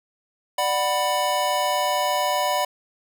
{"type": "chord", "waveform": "square", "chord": "B minor", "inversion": "first", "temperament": "just", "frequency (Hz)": [592.7, 740.8, 987.8], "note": ["D5", "F#5", "B5"], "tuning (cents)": [16, 2, 0], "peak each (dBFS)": [-26, -26, -25], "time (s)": [0.58, 2.65], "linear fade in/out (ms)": 5, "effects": []}